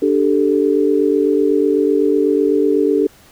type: chord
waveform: sine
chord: D suspended fourth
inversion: none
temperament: equal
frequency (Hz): 293.7 / 392 / 440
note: D4 / G4 / A4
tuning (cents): 0 / 0 / 0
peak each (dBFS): -16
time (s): 0.02-3.07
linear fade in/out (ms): 5
effects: pink hiss -47 dBFS RMS until 3.31 s